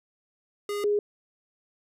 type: tone pair in turn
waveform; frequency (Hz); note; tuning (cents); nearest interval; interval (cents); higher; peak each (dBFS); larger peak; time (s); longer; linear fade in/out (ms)
square / sine; 410.2 / 413.3; G#4 / G#4; -21 / -8; unison; 13; second; -29 / -21; second; 0.69-0.84 / 0.84-0.99; neither; 2
effects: resampled to 32000 Hz